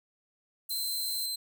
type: high-pass noise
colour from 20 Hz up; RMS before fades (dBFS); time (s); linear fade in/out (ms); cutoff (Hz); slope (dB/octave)
white; -38; 0.69-1.26; 5; 8900; 24
type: tone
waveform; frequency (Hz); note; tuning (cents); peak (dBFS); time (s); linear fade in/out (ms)
sawtooth; 4100; C8; -36; -29; 0.7-1.36; 10
effects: none